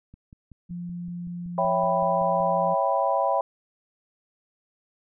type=click train; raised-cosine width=5 ms; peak=-34 dBFS; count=13; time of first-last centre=0.14-2.404 s; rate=5.3 Hz
type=tone; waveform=sine; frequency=174.61 Hz; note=F3; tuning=in tune; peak=-31 dBFS; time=0.69-2.75 s; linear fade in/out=20 ms
type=chord; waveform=sine; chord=C# half-diminished seventh; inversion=none; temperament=equal; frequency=554.4 / 659.3 / 784 / 987.8 Hz; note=C#5 / E5 / G5 / B5; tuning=0 / 0 / 0 / 0 cents; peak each=-26 dBFS; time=1.58-3.41 s; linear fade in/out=2 ms
effects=none